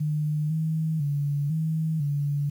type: tone with pitch steps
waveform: sine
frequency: 151.3 / 158.9 / 143.8 / 159.1 / 144.1 Hz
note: D#3 / D#3 / D3 / D#3 / D3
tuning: -48 / +37 / -36 / +39 / -33 cents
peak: -23 dBFS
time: 0-2.5 s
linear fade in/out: 10 ms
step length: 500 ms
effects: 9-bit